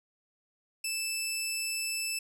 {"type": "tone", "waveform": "15% pulse", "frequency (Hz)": 2637, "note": "E7", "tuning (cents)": 0, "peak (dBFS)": -24, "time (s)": [0.84, 2.19], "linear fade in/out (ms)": 5, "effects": []}